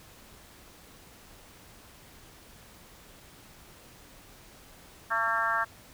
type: harmonic tone with a mistuned harmonic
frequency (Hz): 225.8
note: A3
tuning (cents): +45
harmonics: 3 / 4 / 5 / 6 / 7 / 8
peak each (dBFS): -36 / -34 / -31 / -31 / -30 / -36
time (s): 5.1-5.65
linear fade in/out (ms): 20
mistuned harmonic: 7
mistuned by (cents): +25
effects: pink hiss -53 dBFS RMS until 5.93 s